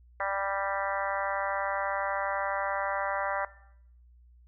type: harmonic tone with a mistuned harmonic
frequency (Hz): 196.5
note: G3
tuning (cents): +4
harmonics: 3 / 4 / 5 / 6 / 7 / 8 / 9 / 10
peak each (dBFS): -34 / -35 / -36 / -37 / -37 / -38 / -39 / -39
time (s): 0.2-3.45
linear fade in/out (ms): 2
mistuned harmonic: 9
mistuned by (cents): +16
effects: noise-tail reverb RT60 0.7 s tail -18 dB re dry + added 60 Hz sine -54 dBFS peak until 4.47 s